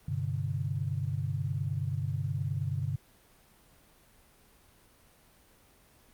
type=chord; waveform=sine; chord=G suspended fourth; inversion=none; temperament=equal with one note detuned; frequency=98 / 127.97 / 146.83 Hz; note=G2 / C3 / D3; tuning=0 / -38 / 0 cents; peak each=-34 dBFS; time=0.08-2.96 s; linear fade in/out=5 ms; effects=pink hiss -61 dBFS RMS until 6.13 s + Opus 32 kbps